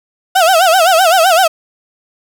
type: tone with vibrato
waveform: 35% pulse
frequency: 704 Hz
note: F5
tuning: 14 cents sharp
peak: -5 dBFS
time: 0.35-1.48 s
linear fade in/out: 10 ms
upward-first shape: sine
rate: 7.8 Hz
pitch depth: 170 cents each way
effects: none

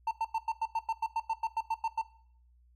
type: tone bursts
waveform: triangle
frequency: 900 Hz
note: A5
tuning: 39 cents sharp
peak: -25 dBFS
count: 15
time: 0.07-2.016 s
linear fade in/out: 5 ms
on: 42 ms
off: 94 ms
effects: noise-tail reverb RT60 0.6 s tail -18 dB re dry + added 60 Hz sine -60 dBFS peak until 2.75 s

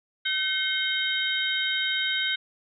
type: tone cluster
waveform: sine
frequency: 1531 / 2143 / 3118 / 3757 Hz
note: G6 / C7 / G7 / A#7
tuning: -41 / +41 / -10 / +13 cents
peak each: -29 / -31 / -29 / -29 dBFS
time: 0.25-2.36 s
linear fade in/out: 10 ms
effects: none

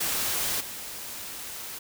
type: noise with level steps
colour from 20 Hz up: white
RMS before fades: -28 / -38 dBFS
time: 0-1.79 s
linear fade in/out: 10 ms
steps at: 0.6 s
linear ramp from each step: 10 ms
effects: none

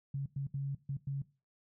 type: tone bursts at uneven times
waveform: sine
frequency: 138.59 Hz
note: C#3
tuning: in tune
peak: -33 dBFS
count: 5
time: 0.14-0.26 / 0.36-0.47 / 0.54-0.75 / 0.89-0.97 / 1.07-1.22 s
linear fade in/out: 5 ms
effects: noise-tail reverb RT60 0.3 s tail -18 dB re dry

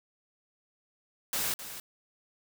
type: noise with echo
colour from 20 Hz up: white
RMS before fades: -31 dBFS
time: 1.33-1.54 s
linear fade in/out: 2 ms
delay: 260 ms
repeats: 1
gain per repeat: -11 dB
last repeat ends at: 1.8 s
effects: none

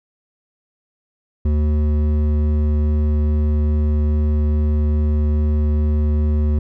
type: tone with hard clipping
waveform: triangle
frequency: 75.2 Hz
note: D2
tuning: 42 cents sharp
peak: -16 dBFS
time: 1.45-6.59 s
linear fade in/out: 5 ms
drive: 14 dB
effects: none

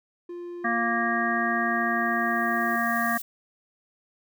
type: tone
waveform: triangle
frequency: 349.2 Hz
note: F4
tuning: in tune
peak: -32 dBFS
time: 0.29-2.76 s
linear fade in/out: 5 ms
type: harmonic tone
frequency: 233.1 Hz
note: A#3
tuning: in tune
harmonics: 1 / 3 / 5 / 7 / 8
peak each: -29 / -29 / -29 / -29 / -29 dBFS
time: 0.64-3.18 s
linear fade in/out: 10 ms
type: noise with exponential growth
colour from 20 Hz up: violet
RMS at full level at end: -35 dBFS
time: 1.1-3.22 s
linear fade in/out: 5 ms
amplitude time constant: 460 ms
effects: none

